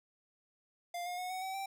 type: tone with pitch steps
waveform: square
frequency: 698.5 / 714 / 729.8 / 746 / 762.6 / 779.5 Hz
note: F5 / F5 / F#5 / F#5 / G5 / G5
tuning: 0 / +38 / -24 / +14 / -48 / -10 cents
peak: -38 dBFS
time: 0.94-1.66 s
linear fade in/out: 5 ms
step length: 120 ms
effects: none